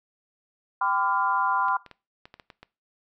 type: chord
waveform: sine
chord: G dominant seventh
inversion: none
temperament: equal with one note detuned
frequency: 784 / 1012 / 1174.7 / 1396.9 Hz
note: G5 / B5 / D6 / F6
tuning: 0 / +42 / 0 / 0 cents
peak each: -29 / -24 / -30 / -29 dBFS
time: 0.81-1.77 s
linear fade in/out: 5 ms
type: clicks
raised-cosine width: 0.3 ms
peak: -28 dBFS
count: 8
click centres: 1.684 / 1.863 / 1.913 / 2.255 / 2.341 / 2.398 / 2.502 / 2.63 s
effects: noise-tail reverb RT60 0.3 s tail -20 dB re dry